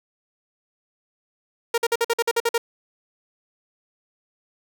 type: tone bursts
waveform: sawtooth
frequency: 466.2 Hz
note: A#4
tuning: in tune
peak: -14 dBFS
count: 10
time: 1.74-2.58 s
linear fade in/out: 5 ms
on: 39 ms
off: 50 ms
effects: none